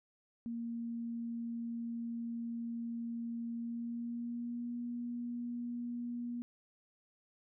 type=tone with pitch glide; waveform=sine; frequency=233.1 to 239.9 Hz; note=A#3 to A#3; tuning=0 to +50 cents; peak=-37 dBFS; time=0.46-6.42 s; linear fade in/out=0 ms; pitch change=+50 cents; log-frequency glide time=3.54-4.76 s; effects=none